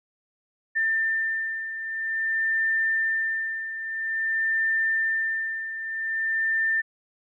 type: beating tone pair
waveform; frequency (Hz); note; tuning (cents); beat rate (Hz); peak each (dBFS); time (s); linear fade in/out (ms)
sine; 1792 / 1792.5; A6 / A6; +31 / +32; 0.5; -24 / -30; 0.75-6.82; 20
effects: none